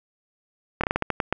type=slowing click train; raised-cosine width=0.5 ms; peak=-7 dBFS; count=9; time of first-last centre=0.81-1.326 s; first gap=26 ms; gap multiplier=1.25; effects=none